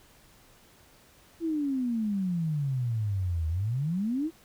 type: exponential two-way sweep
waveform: sine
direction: down then up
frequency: 339.6 to 77.78 to 339.6 Hz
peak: -26 dBFS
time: 1.4-4.31 s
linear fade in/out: 50 ms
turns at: 3.48 s
effects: pink hiss -58 dBFS RMS until 4.44 s